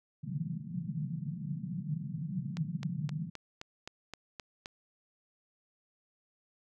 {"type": "band-pass noise", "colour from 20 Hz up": "white", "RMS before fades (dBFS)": -37, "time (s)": [0.23, 3.3], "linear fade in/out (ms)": 10, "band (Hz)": [140, 180], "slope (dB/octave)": 48}
{"type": "click train", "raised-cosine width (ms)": 0.2, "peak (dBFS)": -24, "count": 9, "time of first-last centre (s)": [2.57, 4.659], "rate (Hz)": 3.83}
{"effects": []}